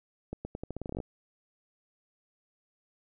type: accelerating click train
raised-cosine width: 2 ms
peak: -23 dBFS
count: 14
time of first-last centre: 0.33-1.002 s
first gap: 120 ms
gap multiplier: 0.84
effects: none